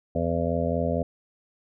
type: harmonic tone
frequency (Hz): 84.2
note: E2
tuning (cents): +37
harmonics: 1 / 2 / 3 / 5 / 6 / 7 / 8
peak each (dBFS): -30 / -30 / -30 / -34 / -30 / -30 / -32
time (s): 0.15-1.03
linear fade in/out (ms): 5
effects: none